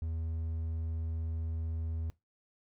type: tone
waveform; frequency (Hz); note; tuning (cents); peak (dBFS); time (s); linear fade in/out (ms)
triangle; 81.1; E2; -28; -31; 0.02-2.1; 0
effects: noise-tail reverb RT60 0.2 s tail -21 dB re dry